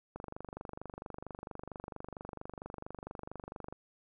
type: click train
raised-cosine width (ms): 1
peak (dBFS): -28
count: 88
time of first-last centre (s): 0.16-3.726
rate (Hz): 24.4
effects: none